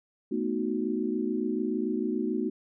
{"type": "chord", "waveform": "sine", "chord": "B dominant seventh", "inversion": "third", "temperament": "equal", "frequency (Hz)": [220, 246.9, 311.1, 370], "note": ["A3", "B3", "D#4", "F#4"], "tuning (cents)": [0, 0, 0, 0], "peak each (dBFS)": -32, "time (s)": [0.31, 2.5], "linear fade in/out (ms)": 10, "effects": []}